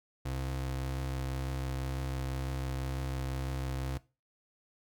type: ring-modulated tone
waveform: square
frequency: 98 Hz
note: G2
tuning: in tune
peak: -31 dBFS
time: 0.25-3.98 s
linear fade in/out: 10 ms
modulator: 33 Hz
effects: noise-tail reverb RT60 0.3 s tail -19 dB re dry